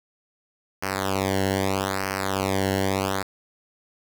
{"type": "tone with flanger", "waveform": "sawtooth", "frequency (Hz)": 96.6, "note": "G2", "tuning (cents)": -25, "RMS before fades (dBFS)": -25, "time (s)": [0.82, 3.23], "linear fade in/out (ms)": 10, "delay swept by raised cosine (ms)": [0.27, 0.83], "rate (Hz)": 0.79, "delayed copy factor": -1, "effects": ["8-bit"]}